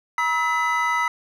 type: tone cluster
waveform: triangle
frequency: 958 / 1293 / 2004 Hz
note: A#5 / E6 / B6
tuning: +47 / -34 / +25 cents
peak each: -22 dBFS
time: 0.18-1.08 s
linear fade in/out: 2 ms
effects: none